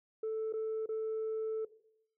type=tone with dropouts; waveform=sine; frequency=440 Hz; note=A4; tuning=in tune; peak=-31 dBFS; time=0.23-1.65 s; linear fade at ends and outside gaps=5 ms; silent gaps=0.526-0.536 / 0.86-0.889 s; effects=noise-tail reverb RT60 0.7 s tail -17 dB re dry + tanh soft clip ceiling -31 dBFS